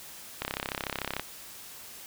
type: click train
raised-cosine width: 0.3 ms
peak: -14 dBFS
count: 27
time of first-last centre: 0.42-1.196 s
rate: 33.5 Hz
effects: white hiss -46 dBFS RMS until 2.06 s